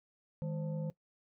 sine tone with frequency modulation, 156.9 Hz, D#3, 15 cents sharp, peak -34 dBFS, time 0.42-0.9 s, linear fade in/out 0 ms, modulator 363 Hz, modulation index 0.69, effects noise-tail reverb RT60 0.1 s tail -18 dB re dry

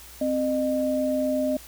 sine tone pair together, 261.6 / 610.1 Hz, C4 / D#5, 0 / -34 cents, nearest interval octave + minor third, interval 1466 cents, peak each -25 / -24 dBFS, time 0.21-1.57 s, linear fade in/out 5 ms, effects added 60 Hz sine -49 dBFS peak until 1.67 s + white hiss -46 dBFS RMS until 1.67 s

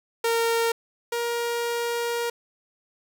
sawtooth tone pair in turn, 461 / 471.8 Hz, A#4 / A#4, -19 / +21 cents, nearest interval unison, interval 40 cents, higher second, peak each -17 / -21 dBFS, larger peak first, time 0.24-0.72 / 1.12-2.3 s, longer second, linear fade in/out 5 ms, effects none

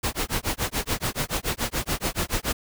pink noise with tremolo, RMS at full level -24 dBFS, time 0.03-2.53 s, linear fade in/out 10 ms, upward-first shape sine, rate 7 Hz, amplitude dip 100%, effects none

